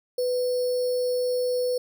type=tone with sample-and-hold; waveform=sine; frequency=497.9 Hz; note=B4; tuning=14 cents sharp; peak=-22 dBFS; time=0.18-1.78 s; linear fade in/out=5 ms; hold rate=4900 Hz; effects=none